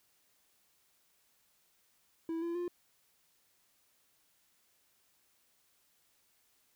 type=tone with pitch steps; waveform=triangle; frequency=328.1 / 339.5 / 351.2 Hz; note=E4 / F4 / F4; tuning=-8 / -49 / +10 cents; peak=-32 dBFS; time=2.29-2.68 s; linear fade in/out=2 ms; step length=130 ms; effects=white hiss -72 dBFS RMS until 6.75 s